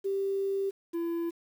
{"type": "tone pair in turn", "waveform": ["sine", "triangle"], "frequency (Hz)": [392, 337.6], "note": ["G4", "E4"], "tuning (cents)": [0, 41], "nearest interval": "minor third", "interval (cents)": 259, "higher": "first", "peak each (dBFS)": -27, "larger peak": "neither", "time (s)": [[0.04, 0.71], [0.93, 1.31]], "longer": "first", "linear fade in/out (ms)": 20, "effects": ["9-bit"]}